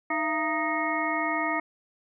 harmonic tone with a mistuned harmonic, 311.1 Hz, D#4, in tune, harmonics 1 / 2 / 3 / 4 / 6 / 7, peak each -32 / -32 / -32 / -32 / -32 / -32 dBFS, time 0.1-1.6 s, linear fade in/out 5 ms, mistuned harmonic 2, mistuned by +140 cents, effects none

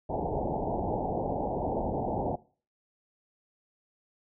white low-pass noise, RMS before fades -31 dBFS, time 0.09-2.36 s, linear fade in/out 10 ms, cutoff 880 Hz, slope 96 dB/octave, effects noise-tail reverb RT60 0.4 s tail -20 dB re dry

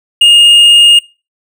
triangle tone with hard clipping, 2842 Hz, F7, 30 cents sharp, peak -3 dBFS, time 0.21-0.99 s, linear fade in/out 5 ms, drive 7 dB, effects noise-tail reverb RT60 0.3 s tail -22 dB re dry

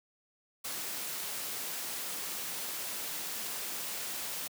white noise, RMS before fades -38 dBFS, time 0.64-4.48 s, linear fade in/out 10 ms, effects high-pass 150 Hz 12 dB/octave

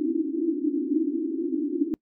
white band-pass noise, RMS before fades -26 dBFS, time 0-1.94 s, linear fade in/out 0 ms, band 270 to 340 Hz, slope 96 dB/octave, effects noise-tail reverb RT60 0.1 s tail -25 dB re dry

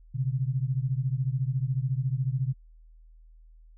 sine beating tone pair, 125.9 / 139.9 Hz, B2 / C#3, +34 / +16 cents, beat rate 14 Hz, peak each -27 / -29 dBFS, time 0.14-2.54 s, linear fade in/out 20 ms, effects added 40 Hz sine -50 dBFS peak until 3.77 s

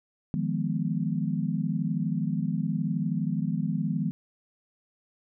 sine chord, F half-diminished seventh, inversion third, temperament equal, 155.56 / 174.61 / 207.7 / 246.9 Hz, Eb3 / F3 / Ab3 / Cb4, 0 / 0 / 0 / 0 cents, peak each -30 / -30 / -31 / -33 dBFS, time 0.34-4.11 s, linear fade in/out 0 ms, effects none

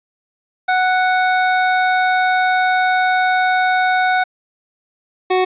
25% pulse tone pair in turn, 740 / 370 Hz, F#5 / F#4, 0 / 0 cents, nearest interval octave, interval 1200 cents, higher first, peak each -9 dBFS, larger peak neither, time 0.68-4.24 / 5.3-5.45 s, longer first, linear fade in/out 10 ms, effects resampled to 8000 Hz + 8-bit

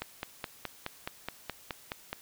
click train, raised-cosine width 0.3 ms, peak -18 dBFS, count 11, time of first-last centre 0.02-2.13 s, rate 4.74 Hz, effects white hiss -55 dBFS RMS until 2.21 s

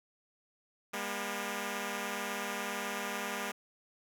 5% pulse tone pair together, 201.8 / 240 Hz, G#3 / B3, -49 / -49 cents, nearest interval minor third, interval 300 cents, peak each -26 / -27 dBFS, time 0.93-3.52 s, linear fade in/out 10 ms, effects none

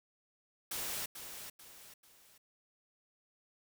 white noise with echo, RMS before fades -39 dBFS, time 0.71-1.06 s, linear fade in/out 5 ms, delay 440 ms, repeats 3, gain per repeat -8 dB, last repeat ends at 2.38 s, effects none

